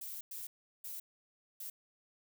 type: noise bursts at uneven times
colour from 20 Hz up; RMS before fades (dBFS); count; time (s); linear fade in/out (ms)
violet; -44; 4; 0.01-0.21 / 0.31-0.47 / 0.84-1 / 1.6-1.7; 5
effects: none